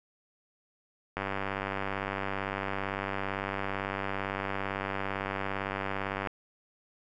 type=click train; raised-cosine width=0.5 ms; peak=-17 dBFS; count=500; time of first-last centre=1.17-6.272 s; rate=97.8 Hz; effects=none